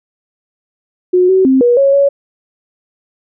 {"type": "tone with pitch steps", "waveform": "sine", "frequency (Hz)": [363.2, 377.9, 263.7, 482.5, 551, 560], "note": ["F#4", "F#4", "C4", "B4", "C#5", "C#5"], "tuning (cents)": [-32, 37, 14, -40, -11, 18], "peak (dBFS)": -6, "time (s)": [1.13, 2.09], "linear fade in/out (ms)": 10, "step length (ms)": 160, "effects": []}